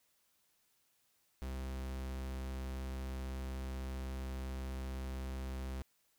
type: tone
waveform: 45% pulse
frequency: 65.41 Hz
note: C2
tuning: in tune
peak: -39 dBFS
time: 1.42-5.82 s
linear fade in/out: 0 ms
effects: white hiss -75 dBFS RMS until 6.18 s